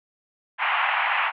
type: band-pass noise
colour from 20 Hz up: pink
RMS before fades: -23 dBFS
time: 0.58-1.32 s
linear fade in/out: 50 ms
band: 760 to 2800 Hz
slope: 48 dB/octave
effects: none